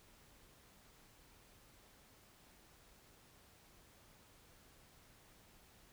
silence, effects pink hiss -65 dBFS RMS until 5.92 s

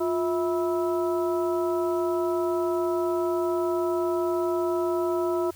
harmonic tone with a mistuned harmonic, 326.9 Hz, E4, 14 cents flat, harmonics 1 / 2 / 3 / 4, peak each -24 / -30 / -34 / -36 dBFS, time 0-5.51 s, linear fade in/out 10 ms, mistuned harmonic 1, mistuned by +130 cents, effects added 88 Hz sine -51 dBFS peak until 5.55 s + white hiss -51 dBFS RMS until 5.55 s

